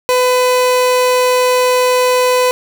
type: tone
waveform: 30% pulse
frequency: 502 Hz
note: B4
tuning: 28 cents sharp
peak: -7 dBFS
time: 0.09-2.51 s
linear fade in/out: 0 ms
effects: none